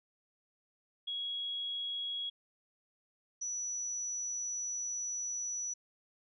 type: tone pair in turn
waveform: sine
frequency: 3322 / 5909 Hz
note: G#7 / F#8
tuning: 0 / -3 cents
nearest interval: minor seventh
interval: 997 cents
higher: second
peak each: -35 / -35 dBFS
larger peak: neither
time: 1.07-2.3 / 3.41-5.74 s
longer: second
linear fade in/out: 10 ms
effects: none